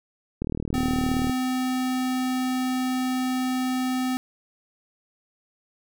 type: click train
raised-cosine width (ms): 3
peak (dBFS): -15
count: 35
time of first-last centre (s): 0.42-1.296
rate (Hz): 38.8
type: tone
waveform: square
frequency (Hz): 256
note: C4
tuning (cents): -38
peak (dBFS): -24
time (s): 0.74-4.17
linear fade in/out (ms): 0
effects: none